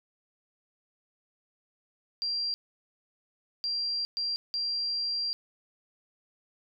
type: tone bursts at uneven times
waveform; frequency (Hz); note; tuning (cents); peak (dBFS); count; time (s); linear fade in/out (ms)
sine; 4743; D8; +16; -28; 4; 2.22-2.54 / 3.64-4.05 / 4.17-4.36 / 4.54-5.33; 0
effects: none